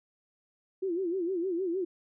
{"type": "tone with vibrato", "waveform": "sine", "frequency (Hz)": 358.8, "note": "F4", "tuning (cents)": 47, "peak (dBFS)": -28, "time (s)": [0.82, 1.85], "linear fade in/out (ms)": 10, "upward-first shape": "sine", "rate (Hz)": 6.5, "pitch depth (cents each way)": 140, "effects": []}